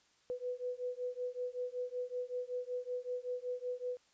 sine beating tone pair, 493.9 / 499.2 Hz, B4 / B4, 0 / +19 cents, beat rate 5.3 Hz, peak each -40 / -40 dBFS, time 0.3-3.97 s, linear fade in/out 0 ms, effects white hiss -70 dBFS RMS until 4.13 s + resampled to 16000 Hz

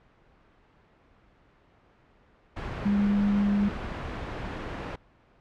sine tone in noise, 203 Hz, G#3, 39 cents flat, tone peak -21 dBFS, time 2.85-3.69 s, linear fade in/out 10 ms, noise pink, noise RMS -34 dBFS, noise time 2.56-4.96 s, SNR +10 dB, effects pink hiss -60 dBFS RMS until 5.4 s + low-pass 2000 Hz 12 dB/octave

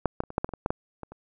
clicks, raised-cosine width 1 ms, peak -8 / -11 / -28 / -25 / -9 / -12 / -24 / -20 / -11 / -11 / -23 / -29 dBFS, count 12, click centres 0.057 / 0.204 / 0.237 / 0.304 / 0.381 / 0.445 / 0.491 / 0.537 / 0.661 / 0.705 / 1.033 / 1.12 s, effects none

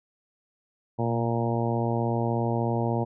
harmonic tone with a mistuned harmonic, 116.54 Hz, A#2, in tune, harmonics 1 / 2 / 3 / 4 / 5 / 6 / 7 / 8, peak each -27 / -30 / -32 / -33 / -34 / -35 / -35 / -36 dBFS, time 0.98-3.05 s, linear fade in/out 20 ms, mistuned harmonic 1, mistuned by +46 cents, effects none

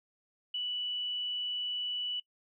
sine tone, 2960 Hz, F#7, in tune, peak -32 dBFS, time 0.54-2.2 s, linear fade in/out 5 ms, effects noise-tail reverb RT60 0.1 s tail -22 dB re dry

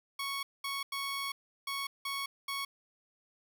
15% pulse tone bursts at uneven times, 1108.7 Hz, C#6, in tune, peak -28 dBFS, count 6, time 0.19-0.43 / 0.64-0.83 / 0.92-1.32 / 1.67-1.87 / 2.05-2.26 / 2.48-2.65 s, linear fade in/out 5 ms, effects none

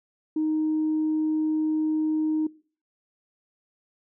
sine tone, 311.1 Hz, D#4, in tune, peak -21 dBFS, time 0.36-2.47 s, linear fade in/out 5 ms, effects noise-tail reverb RT60 0.4 s tail -21 dB re dry + tanh soft clip ceiling -18 dBFS

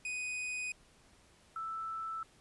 45% pulse / sine tone pair in turn, 2493 / 1320.6 Hz, D#7 / E6, +3 / +3 cents, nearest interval major seventh, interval 1100 cents, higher first, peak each -36 / -37 dBFS, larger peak first, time 0.05-0.72 / 1.56-2.23 s, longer neither, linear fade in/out 2 ms, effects pink hiss -64 dBFS RMS until 2.4 s + resampled to 24000 Hz

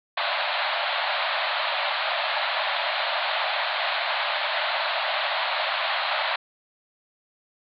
pink band-pass noise, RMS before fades -26 dBFS, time 0.17-6.36 s, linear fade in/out 5 ms, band 580 to 4300 Hz, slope 96 dB/octave, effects none

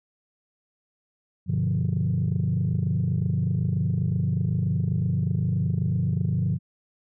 sine chord, G dominant seventh, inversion none, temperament equal, 98 / 123.47 / 146.83 / 174.61 Hz, G2 / B2 / D3 / F3, 0 / 0 / 0 / 0 cents, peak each -26 dBFS, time 1.46-6.59 s, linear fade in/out 50 ms, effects tanh soft clip ceiling -16 dBFS

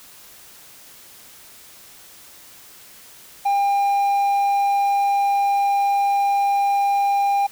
triangle tone, 801 Hz, G5, 37 cents sharp, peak -14 dBFS, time 3.45-7.47 s, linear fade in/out 10 ms, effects white hiss -45 dBFS RMS until 7.51 s

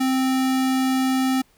square tone, 261.6 Hz, C4, in tune, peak -19 dBFS, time 0-1.42 s, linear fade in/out 10 ms, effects pink hiss -60 dBFS RMS until 1.57 s

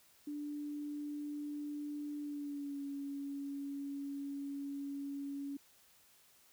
sine tone with pitch glide, 293.7 to 280.6 Hz, D4 to C#4, 0 to +21 cents, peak -39 dBFS, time 0.27-5.57 s, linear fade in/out 5 ms, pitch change -79 cents, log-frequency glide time 2.2-2.82 s, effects white hiss -66 dBFS RMS until 6.52 s

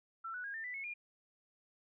sine tone with pitch steps, 1340 / 1478.3 / 1630.8 / 1799 / 1984.7 / 2189 / 2415 Hz, E6 / F#6 / G#6 / A6 / B6 / C#7 / D7, +28 / -2 / -32 / +38 / +8 / -22 / +48 cents, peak -40 dBFS, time 0.24-0.94 s, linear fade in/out 10 ms, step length 100 ms, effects none

